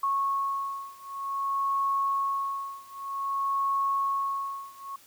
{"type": "beating tone pair", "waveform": "sine", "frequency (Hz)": [1100, 1100.53], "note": ["C#6", "C#6"], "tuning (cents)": [-14, -13], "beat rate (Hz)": 0.53, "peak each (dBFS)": [-29, -30], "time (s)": [0.03, 4.96], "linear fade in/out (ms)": 5, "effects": ["white hiss -56 dBFS RMS until 5.06 s"]}